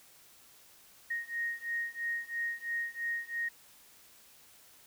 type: beating tone pair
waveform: sine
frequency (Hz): 1864.7 / 1867.7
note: A#6 / A#6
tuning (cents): 0 / +3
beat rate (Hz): 3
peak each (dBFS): -36 / -37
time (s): 1.1-3.49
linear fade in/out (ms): 10
effects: white hiss -59 dBFS RMS until 4.86 s